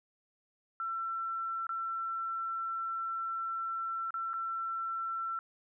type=tone with dropouts; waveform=sine; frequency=1345 Hz; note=E6; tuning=34 cents sharp; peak=-33 dBFS; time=0.8-5.39 s; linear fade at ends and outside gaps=1 ms; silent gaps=1.668-1.692 / 4.106-4.141 / 4.333-4.339 s; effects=none